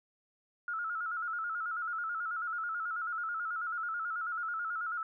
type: tone with vibrato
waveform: sine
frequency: 1367 Hz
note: F6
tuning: 37 cents flat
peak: -33 dBFS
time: 0.68-5.03 s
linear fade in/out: 2 ms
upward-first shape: square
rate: 9.2 Hz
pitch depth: 70 cents each way
effects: none